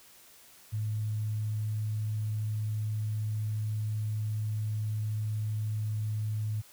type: tone with sample-and-hold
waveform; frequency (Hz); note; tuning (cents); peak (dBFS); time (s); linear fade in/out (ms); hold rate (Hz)
sine; 107.4; A2; -41; -29; 0.72-6.62; 20; 11025
effects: white hiss -56 dBFS RMS until 6.72 s